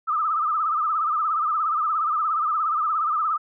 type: tone with vibrato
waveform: sine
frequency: 1251 Hz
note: D#6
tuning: 9 cents sharp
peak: -20 dBFS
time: 0.07-3.38 s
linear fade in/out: 20 ms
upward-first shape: sine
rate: 17 Hz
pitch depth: 100 cents each way
effects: none